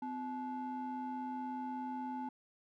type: ring-modulated tone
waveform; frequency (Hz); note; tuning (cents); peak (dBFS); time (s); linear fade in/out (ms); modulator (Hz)
triangle; 303.6; D#4; -42; -33; 0.02-2.29; 5; 559
effects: none